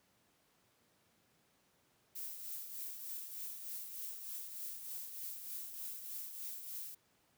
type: noise with tremolo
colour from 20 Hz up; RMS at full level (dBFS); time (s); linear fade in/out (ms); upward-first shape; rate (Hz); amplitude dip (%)
violet; -43; 2.15-6.95; 10; triangle; 3.3; 55
effects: pink hiss -73 dBFS RMS until 7.37 s + high-pass 100 Hz 12 dB/octave